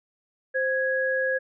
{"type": "tone pair together", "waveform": "sine", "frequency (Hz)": [523.2, 1661.2], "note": ["C5", "G#6"], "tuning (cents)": [0, 0], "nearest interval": "octave + minor sixth", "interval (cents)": 2000, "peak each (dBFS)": -25, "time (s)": [0.54, 1.39], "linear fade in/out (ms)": 20, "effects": []}